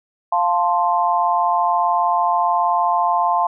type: chord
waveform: sine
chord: F major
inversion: none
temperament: equal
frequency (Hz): 698.5 / 880 / 1046.5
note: F5 / A5 / C6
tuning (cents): 0 / 0 / 0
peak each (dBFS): -19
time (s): 0.32-3.47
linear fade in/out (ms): 5
effects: none